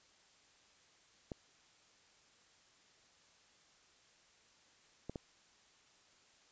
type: clicks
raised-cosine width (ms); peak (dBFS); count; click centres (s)
2; -28; 3; 1.318 / 5.096 / 5.158
effects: white hiss -67 dBFS RMS until 6.51 s + resampled to 16000 Hz